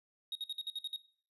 triangle tone bursts, 3753 Hz, A#7, 11 cents sharp, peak -34 dBFS, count 8, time 0.32-0.962 s, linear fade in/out 2 ms, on 33 ms, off 54 ms, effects noise-tail reverb RT60 0.5 s tail -19 dB re dry + resampled to 32000 Hz

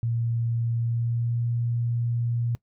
sine tone with pitch glide, 116.54 to 118.37 Hz, A#2 to A#2, 0 to +27 cents, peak -23 dBFS, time 0.03-2.55 s, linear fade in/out 0 ms, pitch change +27 cents, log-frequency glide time 0.77-1.41 s, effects noise-tail reverb RT60 0.1 s tail -21 dB re dry

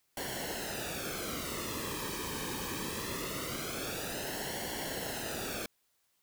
pink noise with flanger, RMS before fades -38 dBFS, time 0.17-5.66 s, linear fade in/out 2 ms, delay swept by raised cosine 0.8 to 1.46 ms, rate 0.22 Hz, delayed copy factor -0.75, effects white hiss -75 dBFS RMS until 6.22 s

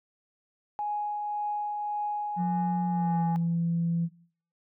sine tone with tremolo, 833 Hz, G#5, 5 cents sharp, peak -27 dBFS, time 0.79-3.36 s, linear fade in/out 0 ms, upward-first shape triangle, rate 1.8 Hz, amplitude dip 30%
sine tone with pitch glide, 178.5 to 168.48 Hz, F3 to E3, +38 to +38 cents, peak -24 dBFS, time 2.36-4.09 s, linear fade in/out 50 ms, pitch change -100 cents, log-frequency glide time 2.89-3.23 s
effects noise-tail reverb RT60 0.5 s tail -18 dB re dry + tanh soft clip ceiling -19 dBFS

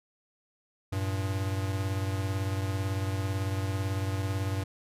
square beating tone pair, 96.2 / 114.2 Hz, G2 / A#2, -32 / -35 cents, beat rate 18 Hz, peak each -30 / -36 dBFS, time 0.92-4.64 s, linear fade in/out 10 ms, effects resampled to 32000 Hz

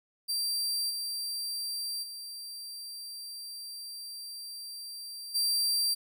sawtooth tone with level steps, 4706 Hz, D8, 3 cents sharp, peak -26 / -30 / -37 / -23 dBFS, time 0.28-5.95 s, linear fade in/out 20 ms, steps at 0.89 / 2.02 / 5.34 s, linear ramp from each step 20 ms, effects none

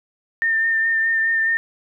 sine tone with vibrato, 1807 Hz, A6, 46 cents sharp, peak -16 dBFS, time 0.42-1.57 s, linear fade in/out 0 ms, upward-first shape sine, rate 4.8 Hz, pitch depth 19 cents each way, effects none

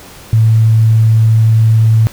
sine tone, 111.4 Hz, A2, 22 cents sharp, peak -5 dBFS, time 0.33-2.07 s, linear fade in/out 0 ms, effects pink hiss -35 dBFS RMS until 2.12 s

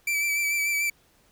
45% pulse tone with vibrato, 2319 Hz, D7, 22 cents flat, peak -23 dBFS, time 0.07-0.9 s, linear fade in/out 5 ms, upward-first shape sine, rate 6.8 Hz, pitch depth 28 cents each way, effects pink hiss -62 dBFS RMS until 1.31 s

